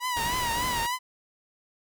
sawtooth tone with vibrato, 967 Hz, B5, 37 cents flat, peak -23 dBFS, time 0-0.99 s, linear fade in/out 50 ms, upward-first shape triangle, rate 3.4 Hz, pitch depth 97 cents each way
pink noise, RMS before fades -34 dBFS, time 0.16-0.87 s, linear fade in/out 10 ms
effects none

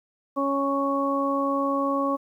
harmonic tone, 277.2 Hz, C#4, in tune, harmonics 1 / 2 / 3 / 4, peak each -26 / -27 / -36 / -26 dBFS, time 0.36-2.17 s, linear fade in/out 20 ms, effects 10-bit

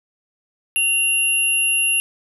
sine tone pair together, 2772 / 11149 Hz, F7 / F9, -14 / -4 cents, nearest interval 2 octaves, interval 2410 cents, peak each -17 / -20 dBFS, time 0.76-2 s, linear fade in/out 0 ms, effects none

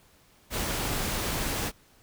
pink noise, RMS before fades -30 dBFS, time 0.5-1.72 s, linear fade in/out 50 ms, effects pink hiss -60 dBFS RMS until 2.02 s

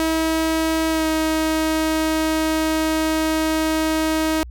sawtooth tone with pitch glide, 321.2 to 316.2 Hz, E4 to D#4, -45 to +28 cents, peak -14 dBFS, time 0-4.43 s, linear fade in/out 0 ms, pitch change -27 cents, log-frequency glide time 0.9-1.07 s, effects added 60 Hz sine -33 dBFS peak until 4.5 s

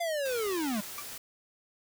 square linear sweep, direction down, 699 to 196.2 Hz, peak -30 dBFS, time 0-0.81 s, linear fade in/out 10 ms
white noise, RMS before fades -42 dBFS, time 0.25-1.18 s, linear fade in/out 5 ms
30% pulse tone with exponential decay, 1168 Hz, D6, 10 cents flat, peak -33 dBFS, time 0.98-1.08 s, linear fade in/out 2 ms, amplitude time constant 20 ms
effects none

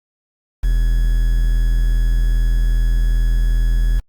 triangle tone with quantisation, 41.25 Hz, E1, 2 cents sharp, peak -10 dBFS, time 0.63-4 s, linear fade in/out 10 ms, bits 6, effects Opus 48 kbps

